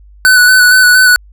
square tone with vibrato, 1493 Hz, F#6, 15 cents sharp, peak -4 dBFS, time 0.25-1.16 s, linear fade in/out 0 ms, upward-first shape square, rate 4.3 Hz, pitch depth 21 cents each way, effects added 50 Hz sine -36 dBFS peak until 1.32 s

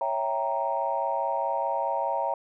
sine chord, C# diminished seventh, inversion none, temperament equal, 554.4 / 659.3 / 784 / 932.3 Hz, C#5 / E5 / G5 / Bb5, 0 / 0 / 0 / 0 cents, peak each -31 / -31 / -31 / -28 dBFS, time 0.01-2.34 s, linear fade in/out 2 ms, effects tanh soft clip ceiling -14 dBFS

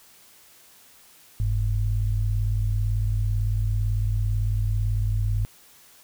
sine tone pair together, 46.42 / 104.4 Hz, F#1 / G#2, +6 / +10 cents, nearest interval octave + major second, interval 1404 cents, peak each -24 / -23 dBFS, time 1.4-5.45 s, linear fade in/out 0 ms, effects white hiss -53 dBFS RMS until 6.03 s

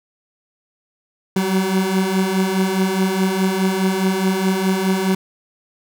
30% pulse beating tone pair, 186.3 / 191.1 Hz, F#3 / G3, +12 / -44 cents, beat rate 4.8 Hz, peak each -19 / -15 dBFS, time 1.36-5.15 s, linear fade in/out 5 ms, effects none

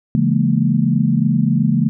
sine chord, A# half-diminished seventh, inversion first, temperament just, 139.85 / 167.82 / 209.8 / 233.1 Hz, C#3 / E3 / G#3 / A#3, +16 / +31 / +18 / 0 cents, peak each -18 dBFS, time 0.15-1.89 s, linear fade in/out 0 ms, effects none

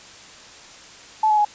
sine tone with pitch steps, 868 / 850 / 835 Hz, A5 / G#5 / G#5, -24 / +40 / +9 cents, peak -14 dBFS, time 1.23-1.449 s, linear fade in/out 5 ms, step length 73 ms, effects white hiss -43 dBFS RMS until 1.54 s + resampled to 16000 Hz

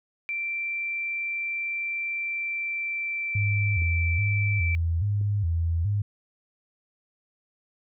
sine tone with pitch glide, 2349 to 2330 Hz, D7 to D7, 0 to -14 cents, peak -27 dBFS, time 0.29-4.75 s, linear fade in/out 0 ms, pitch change -14 cents, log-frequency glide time 2.09-4.37 s
sine tone with vibrato, 92.5 Hz, F#2, in tune, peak -22 dBFS, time 3.35-6.02 s, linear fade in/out 5 ms, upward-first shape square, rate 1.2 Hz, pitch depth 180 cents each way
clicks, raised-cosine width 3 ms, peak -32 dBFS, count 2, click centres 3.821 / 5.213 s
effects none

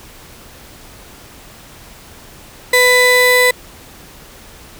35% pulse tone pair together, 498.2 / 1993 Hz, B4 / B6, +15 / +15 cents, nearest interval 2 octaves, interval 2400 cents, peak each -10 dBFS, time 2.73-3.51 s, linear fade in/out 5 ms, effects pink hiss -39 dBFS RMS until 4.79 s

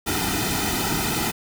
pink noise with comb filter, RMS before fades -24 dBFS, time 0.06-1.32 s, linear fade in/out 20 ms, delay 1.8 ms, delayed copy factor -0.9, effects none

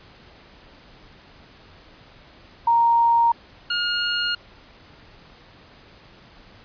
sine / 15% pulse tone pair in turn, 932.3 / 1424.8 Hz, A#5 / F6, 0 / +34 cents, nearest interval perfect fifth, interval 734 cents, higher second, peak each -14 dBFS, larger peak neither, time 2.67-3.32 / 3.7-4.35 s, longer neither, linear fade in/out 5 ms, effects pink hiss -49 dBFS RMS until 6.64 s + resampled to 11025 Hz

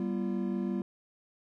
triangle tone cluster, 194.7 / 240.7 / 342.2 Hz, G3 / B3 / F4, -12 / -44 / -35 cents, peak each -30 / -33 / -34 dBFS, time 0-0.82 s, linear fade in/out 2 ms, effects none

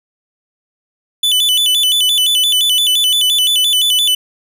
45% pulse tone with vibrato, 3232 Hz, G#7, 48 cents flat, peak -10 dBFS, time 1.23-4.15 s, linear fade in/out 5 ms, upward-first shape square, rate 5.8 Hz, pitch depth 130 cents each way, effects none

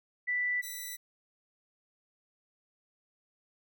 sine / 5% pulse tone pair in turn, 1975.5 / 1975.5 Hz, B6 / B6, 0 / 0 cents, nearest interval unison, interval 0 cents, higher neither, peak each -28 dBFS, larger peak neither, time 0.27-0.62 / 0.62-0.97 s, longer neither, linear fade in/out 20 ms, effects none

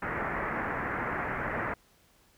white low-pass noise, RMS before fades -33 dBFS, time 0.02-1.74 s, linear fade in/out 5 ms, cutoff 2000 Hz, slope 48 dB/octave, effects pink hiss -64 dBFS RMS until 2.37 s

